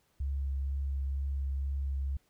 sine tone with vibrato, 68.6 Hz, C#2, 17 cents flat, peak -30 dBFS, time 0.2-2.17 s, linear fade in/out 5 ms, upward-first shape triangle, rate 2.1 Hz, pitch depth 17 cents each way, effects pink hiss -72 dBFS RMS until 2.29 s

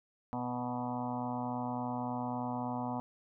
harmonic tone with a mistuned harmonic, 123.5 Hz, B2, in tune, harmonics 1 / 2 / 4 / 5 / 6 / 7 / 8 / 9 / 10, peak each -43 / -37 / -48 / -46 / -41 / -43 / -43 / -50 / -53 dBFS, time 0.33-3 s, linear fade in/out 0 ms, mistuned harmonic 8, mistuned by -16 cents, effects none

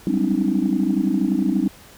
sine tone cluster, 190.3 / 202.3 / 258.3 / 287.1 / 315.9 Hz, F#3 / G#3 / C4 / D4 / D#4, +49 / -45 / -22 / -39 / +26 cents, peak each -23 dBFS, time 0.07-1.68 s, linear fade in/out 2 ms, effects tanh soft clip ceiling -8 dBFS + pink hiss -46 dBFS RMS until 1.97 s

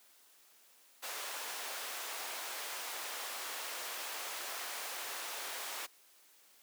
pink high-pass noise, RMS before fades -42 dBFS, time 1.02-5.87 s, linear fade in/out 20 ms, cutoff 700 Hz, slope 12 dB/octave, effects white hiss -64 dBFS RMS until 6.62 s + high-pass 300 Hz 12 dB/octave

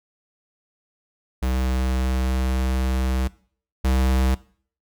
square tone pair in turn, 64.3 / 64.9 Hz, C2 / C2, -30 / -13 cents, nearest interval unison, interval 17 cents, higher second, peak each -21 / -18 dBFS, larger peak second, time 1.42-3.28 / 3.84-4.35 s, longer first, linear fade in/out 10 ms, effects noise-tail reverb RT60 0.5 s tail -20 dB re dry

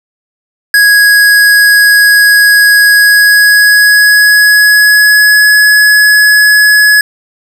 square tone with pitch glide, 1661.2 to 1690.2 Hz, G#6 to G#6, 0 to +30 cents, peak -3 dBFS, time 0.74-7.01 s, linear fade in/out 2 ms, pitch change +30 cents, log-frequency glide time 2.92-5.51 s, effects 7-bit

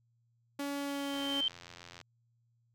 sawtooth tone with pitch glide, 282.7 to 279.1 Hz, C#4 to C#4, +34 to +12 cents, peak -31 dBFS, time 0.59-1.41 s, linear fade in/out 5 ms, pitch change -22 cents, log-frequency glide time 0.8-1.22 s
sine tone with exponential growth, 3115 Hz, G7, 12 cents flat, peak -27 dBFS, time 0.6-1.48 s, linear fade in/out 1 ms, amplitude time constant 190 ms
click train, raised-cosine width 0.2 ms, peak -31 dBFS, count 77, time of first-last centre 1.14-2.014 s, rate 87 Hz
effects added 117 Hz sine -70 dBFS peak until 2.74 s

